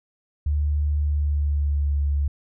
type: tone with pitch glide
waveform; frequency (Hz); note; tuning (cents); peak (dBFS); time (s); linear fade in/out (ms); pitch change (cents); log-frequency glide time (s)
sine; 73.8 to 71.57; D2 to D2; +9 to -44; -19; 0.46-2.28; 5; -53; 1.03-1.98
effects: none